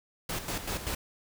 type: noise with tremolo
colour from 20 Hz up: pink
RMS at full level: -33 dBFS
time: 0.29-0.95 s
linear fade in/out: 5 ms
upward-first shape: square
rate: 5.2 Hz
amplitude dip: 60%
effects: none